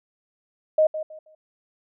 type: tone with echo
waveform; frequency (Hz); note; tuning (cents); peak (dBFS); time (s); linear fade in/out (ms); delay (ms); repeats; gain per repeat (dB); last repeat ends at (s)
sine; 623; D#5; +2; -14; 0.78-0.87; 5; 160; 3; -12; 1.35
effects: none